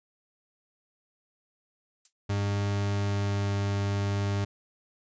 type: noise with exponential decay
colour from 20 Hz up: violet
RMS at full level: -41 dBFS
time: 2.05-2.13 s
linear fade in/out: 2 ms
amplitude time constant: 16 ms
type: tone with pitch glide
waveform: 40% pulse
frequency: 101 to 100.42 Hz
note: G#2 to G2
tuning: -48 to +42 cents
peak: -25 dBFS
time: 2.29-4.45 s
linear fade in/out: 10 ms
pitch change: -10 cents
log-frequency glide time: 2.73-3.56 s
effects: resampled to 16000 Hz